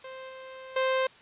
sawtooth tone with level steps, 523.3 Hz, C5, in tune, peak -36 / -38 / -20 dBFS, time 0.04-1.07 s, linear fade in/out 5 ms, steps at 0.29 / 0.76 s, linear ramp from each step 5 ms, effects white hiss -54 dBFS RMS until 1.21 s + resampled to 8000 Hz

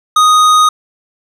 triangle tone with hard clipping, 1244.5 Hz, D#6, in tune, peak -7 dBFS, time 0.16-0.69 s, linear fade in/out 5 ms, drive 17 dB, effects none

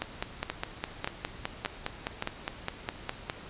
two click trains, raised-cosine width 0.3 ms, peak -14 / -14 dBFS, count 17 / 4, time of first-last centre 0.02-3.299 / 0.5-2.224 s, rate 4.88 / 1.74 Hz, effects pink hiss -46 dBFS RMS until 3.49 s + resampled to 8000 Hz

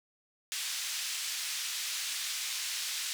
white band-pass noise, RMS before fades -36 dBFS, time 0.52-3.13 s, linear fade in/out 0 ms, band 2200 to 6700 Hz, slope 12 dB/octave, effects none

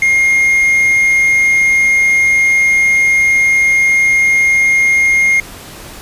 triangle tone, 2132 Hz, C7, 32 cents sharp, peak -6 dBFS, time 0.02-5.4 s, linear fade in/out 2 ms, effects pink hiss -32 dBFS RMS until 6.01 s + resampled to 32000 Hz

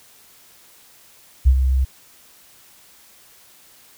sine tone with ADSR envelope, 65.41 Hz, C2, in tune, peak -6 dBFS, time 1.45-1.85 s, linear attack 24 ms, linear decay 68 ms, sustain -8 dB, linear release 12 ms, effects tanh soft clip ceiling -3 dBFS + white hiss -50 dBFS RMS until 3.97 s

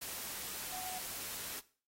sine tone in noise, 740 Hz, F#5, in tune, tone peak -43 dBFS, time 0.72-0.99 s, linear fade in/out 10 ms, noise white, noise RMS -43 dBFS, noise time 0.01-1.6 s, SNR -3 dB, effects noise-tail reverb RT60 0.4 s tail -17 dB re dry + AAC 48 kbps

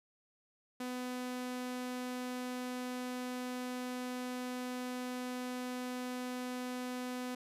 sawtooth tone, 250.4 Hz, B3, 24 cents sharp, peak -34 dBFS, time 0.8-7.35 s, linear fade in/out 5 ms, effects resampled to 32000 Hz

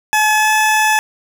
20% pulse tone with pitch glide, 856 to 862.5 Hz, A5 to A5, -48 to -35 cents, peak -6 dBFS, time 0.13-0.99 s, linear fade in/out 0 ms, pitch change +13 cents, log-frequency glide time 0.34-0.51 s, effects none

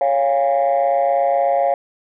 sine chord, Db major, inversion none, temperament equal with one note detuned, 554.4 / 698.5 / 814.9 Hz, Db5 / F5 / Ab5, 0 / 0 / -33 cents, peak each -16 / -16 / -20 dBFS, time 0.01-1.74 s, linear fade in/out 2 ms, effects tanh soft clip ceiling -9 dBFS

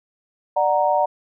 sine chord, D augmented, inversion none, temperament equal with one note detuned, 592.4 / 740 / 932.3 Hz, D5 / F#5 / A#5, +15 / 0 / 0 cents, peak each -20 dBFS, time 0.56-1.06 s, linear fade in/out 10 ms, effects none

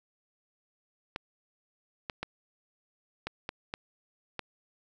clicks, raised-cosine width 0.3 ms, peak -18 dBFS, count 7, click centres 1.161 / 2.098 / 2.23 / 3.27 / 3.491 / 3.739 / 4.393 s, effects none

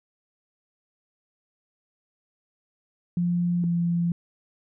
sine tone pair in turn, 174.61 / 171.41 Hz, F3 / F3, 0 / -32 cents, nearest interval unison, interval 32 cents, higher first, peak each -21 / -21 dBFS, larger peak neither, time 3.17-3.64 / 3.64-4.12 s, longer second, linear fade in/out 2 ms, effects none

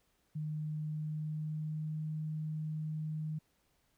sine tone with pitch glide, 153.2 to 155.07 Hz, D#3 to D#3, -27 to -6 cents, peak -35 dBFS, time 0.35-3.39 s, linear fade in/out 10 ms, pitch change +21 cents, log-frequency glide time 0.84-2.03 s, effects pink hiss -75 dBFS RMS until 3.97 s

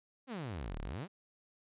sawtooth exponential two-way sweep, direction down then up, 280 to 31.82 to 216.5 Hz, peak -35 dBFS, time 0.27-1.08 s, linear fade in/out 50 ms, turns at 0.8 s, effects resampled to 8000 Hz

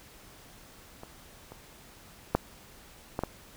clicks, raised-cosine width 1 ms, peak -28 / -30 / -8 / -16 / -15 dBFS, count 5, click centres 1.034 / 1.52 / 2.35 / 3.191 / 3.236 s, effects pink hiss -53 dBFS RMS until 3.56 s

